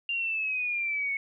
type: exponential sweep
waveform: sine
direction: down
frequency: 2794 to 2196 Hz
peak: -27 dBFS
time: 0.09-1.17 s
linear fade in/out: 2 ms
effects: none